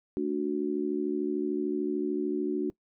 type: chord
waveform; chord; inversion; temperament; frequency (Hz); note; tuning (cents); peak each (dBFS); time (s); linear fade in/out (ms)
sine; D major; second; just; 220.2 / 293.7 / 367.1; A3 / D4 / F#4; +2 / 0 / -14; -35 / -30 / -30; 0.17-2.7; 0
effects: noise-tail reverb RT60 0.1 s tail -22 dB re dry